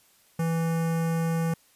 square tone with notch filter, 164.81 Hz, E3, in tune, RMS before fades -26 dBFS, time 0.39-1.54 s, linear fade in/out 5 ms, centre 3800 Hz, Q 0.76, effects white hiss -61 dBFS RMS until 1.75 s + resampled to 32000 Hz

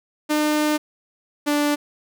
sawtooth tone pair in turn, 302 / 293.1 Hz, D4 / D4, +48 / -3 cents, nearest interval minor second, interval 51 cents, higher first, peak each -14 dBFS, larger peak neither, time 0.29-0.78 / 1.46-1.76 s, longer first, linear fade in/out 20 ms, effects none

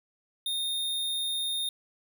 square tone, 3668 Hz, A#7, 29 cents flat, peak -29 dBFS, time 0.46-1.69 s, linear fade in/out 2 ms, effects none

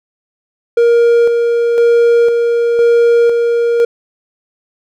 triangle tone with tremolo, 470 Hz, A#4, 14 cents sharp, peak -4 dBFS, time 0.77-3.85 s, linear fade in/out 5 ms, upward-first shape square, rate 0.99 Hz, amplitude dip 35%, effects none

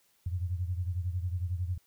sine beating tone pair, 87.31 / 98.31 Hz, F2 / G2, 0 / +5 cents, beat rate 11 Hz, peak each -31 / -36 dBFS, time 0.26-1.78 s, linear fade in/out 5 ms, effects white hiss -69 dBFS RMS until 1.86 s

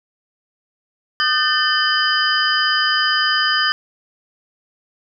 sine tone cluster, 1222 / 1537 / 1780 / 3059 / 4911 Hz, D#6 / G6 / A6 / G7 / D#8, -32 / -35 / +20 / -43 / -23 cents, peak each -21 dBFS, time 1.2-3.72 s, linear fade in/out 0 ms, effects none

